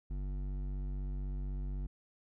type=tone with hard clipping; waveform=triangle; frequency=48 Hz; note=G1; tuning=36 cents flat; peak=-37 dBFS; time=0.1-1.87 s; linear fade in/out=10 ms; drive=15 dB; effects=none